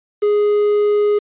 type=tone with quantisation; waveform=triangle; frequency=415.3 Hz; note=G#4; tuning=in tune; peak=-10 dBFS; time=0.22-1.19 s; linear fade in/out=10 ms; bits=6; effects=resampled to 8000 Hz